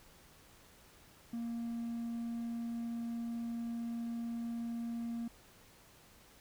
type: tone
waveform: triangle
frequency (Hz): 233.1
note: A#3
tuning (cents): 0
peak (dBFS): -34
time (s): 1.33-5.28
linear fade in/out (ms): 5
effects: tanh soft clip ceiling -30 dBFS + pink hiss -61 dBFS RMS until 6.4 s